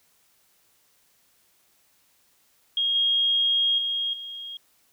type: tone with level steps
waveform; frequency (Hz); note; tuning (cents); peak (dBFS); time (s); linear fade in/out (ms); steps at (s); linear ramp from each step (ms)
sine; 3259; G#7; -33; -21 / -19 / -24 / -34; 2.77-4.57; 2; 2.95 / 3.78 / 4.13; 5
effects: white hiss -64 dBFS RMS until 4.92 s